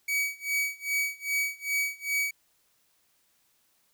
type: tone with tremolo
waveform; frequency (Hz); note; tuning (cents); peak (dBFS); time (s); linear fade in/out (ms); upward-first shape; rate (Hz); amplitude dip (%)
45% pulse; 2269; C#7; +40; -24; 0.08-2.31; 5; sine; 2.5; 95
effects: white hiss -69 dBFS RMS until 3.93 s